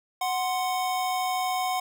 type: tone pair together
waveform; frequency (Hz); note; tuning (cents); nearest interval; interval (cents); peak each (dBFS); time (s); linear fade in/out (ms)
square; 740 / 1046.5; F#5 / C6; 0 / 0; tritone; 600; -27 / -32; 0.21-1.8; 5
effects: none